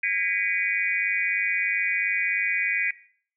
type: tone cluster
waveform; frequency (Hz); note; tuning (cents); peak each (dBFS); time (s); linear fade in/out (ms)
sine; 1637 / 1916 / 2019 / 2262 / 2446; G#6 / A#6 / B6 / C#7 / D#7; -25 / +47 / +38 / +34 / -30; -32 / -33 / -27 / -28 / -27; 0.03-2.91; 5
effects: noise-tail reverb RT60 0.5 s tail -17 dB re dry